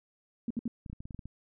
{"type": "tone bursts", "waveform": "sine", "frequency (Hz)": 233.1, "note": "A#3", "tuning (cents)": 0, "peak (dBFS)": -29, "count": 3, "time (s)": [0.48, 0.679], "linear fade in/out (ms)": 2, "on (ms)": 25, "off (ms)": 62}
{"type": "clicks", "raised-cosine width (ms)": 5, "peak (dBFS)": -30, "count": 9, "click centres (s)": [0.862, 0.899, 0.93, 1.005, 1.055, 1.108, 1.146, 1.192, 1.256]}
{"effects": []}